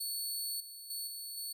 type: tone with level steps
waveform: 15% pulse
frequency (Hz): 4435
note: C#8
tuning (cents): 0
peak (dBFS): -29 / -40 / -31 / -35 / -32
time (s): 0-1.53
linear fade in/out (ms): 10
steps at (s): 0.6 / 0.9 / 1.07 / 1.37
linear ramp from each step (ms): 5
effects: none